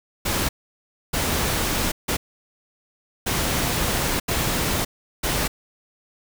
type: noise bursts at uneven times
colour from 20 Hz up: pink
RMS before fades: -23 dBFS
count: 6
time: 0.25-0.49 / 1.13-1.92 / 2.08-2.17 / 3.26-4.2 / 4.28-4.85 / 5.23-5.48 s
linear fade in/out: 10 ms
effects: none